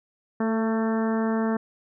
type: harmonic tone with a mistuned harmonic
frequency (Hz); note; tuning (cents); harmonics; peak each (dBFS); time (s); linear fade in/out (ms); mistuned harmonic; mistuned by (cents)
223.4; A3; +27; 1 / 2 / 3 / 4 / 5 / 6 / 7 / 8; -23 / -29 / -33 / -35 / -37 / -39 / -40 / -41; 0.4-1.57; 5; 2; -18
effects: none